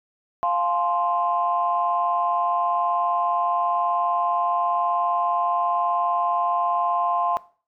sine chord, F minor, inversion none, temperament equal with one note detuned, 698.5 / 850.5 / 1046.5 Hz, F5 / Ab5 / C6, 0 / +41 / 0 cents, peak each -23 / -28 / -22 dBFS, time 0.43-7.37 s, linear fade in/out 0 ms, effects noise-tail reverb RT60 0.4 s tail -18 dB re dry + tanh soft clip ceiling -10 dBFS

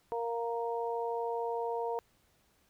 harmonic tone, 233.1 Hz, A#3, in tune, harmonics 2 / 3 / 4, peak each -34 / -39 / -37 dBFS, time 0.12-1.99 s, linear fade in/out 0 ms, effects pink hiss -70 dBFS RMS until 2.69 s

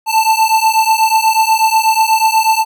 square beating tone pair, 880 / 888.2 Hz, A5 / A5, 0 / +16 cents, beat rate 8.2 Hz, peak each -13 / -13 dBFS, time 0.06-2.65 s, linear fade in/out 50 ms, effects none

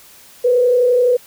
sine tone with frequency modulation, 493.5 Hz, B4, 1 cent flat, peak -10 dBFS, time 0.44-1.17 s, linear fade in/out 10 ms, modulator 31.7 Hz, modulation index 0.48, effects white hiss -44 dBFS RMS until 1.26 s

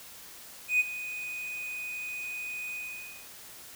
triangle tone with ADSR envelope, 2489 Hz, D#7, in tune, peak -17 dBFS, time 0.68-3.28 s, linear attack 120 ms, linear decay 23 ms, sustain -16 dB, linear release 530 ms, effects tanh soft clip ceiling -15 dBFS + white hiss -48 dBFS RMS until 3.75 s

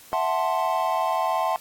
triangle chord, F# half-diminished seventh, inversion third, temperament equal, 659.3 / 740 / 880 / 1046.5 Hz, E5 / F#5 / A5 / C6, 0 / 0 / 0 / 0 cents, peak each -25 dBFS, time 0.13-1.56 s, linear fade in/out 0 ms, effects white hiss -48 dBFS RMS until 1.6 s + AAC 64 kbps

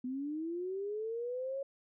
sine linear sweep, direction up, 246.9 to 554.4 Hz, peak -35 dBFS, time 0.04-1.63 s, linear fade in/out 5 ms, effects none

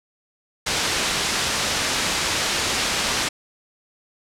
white low-pass noise, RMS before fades -23 dBFS, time 0.66-3.29 s, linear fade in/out 10 ms, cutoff 5800 Hz, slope 12 dB/octave, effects low-pass 11000 Hz 12 dB/octave

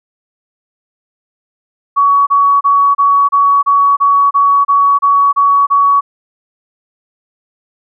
sine tone bursts, 1126 Hz, C#6, 27 cents sharp, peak -6 dBFS, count 12, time 1.96-6.01 s, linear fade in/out 20 ms, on 310 ms, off 30 ms, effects none

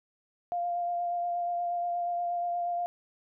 sine tone with vibrato, 698.5 Hz, F5, in tune, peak -28 dBFS, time 0.52-2.86 s, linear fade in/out 0 ms, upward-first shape sine, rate 8.4 Hz, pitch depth 15 cents each way, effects none

